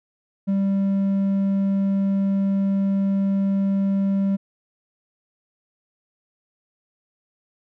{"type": "tone with hard clipping", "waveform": "sine", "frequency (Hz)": 196, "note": "G3", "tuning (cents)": 0, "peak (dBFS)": -19, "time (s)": [0.47, 4.37], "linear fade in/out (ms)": 20, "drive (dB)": 3, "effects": []}